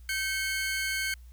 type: tone pair together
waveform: sawtooth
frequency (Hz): 1549 / 2191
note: G6 / C#7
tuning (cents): -21 / -21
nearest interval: tritone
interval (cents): 600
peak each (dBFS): -28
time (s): 0.09-1.14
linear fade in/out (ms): 2
effects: added 60 Hz sine -46 dBFS peak until 1.32 s + white hiss -66 dBFS RMS until 1.32 s